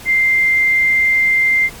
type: tone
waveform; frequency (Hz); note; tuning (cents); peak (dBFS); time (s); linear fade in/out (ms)
sine; 2093; C7; 0; -10; 0.05-1.7; 50
effects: pink hiss -35 dBFS RMS until 1.8 s + MP3 96 kbps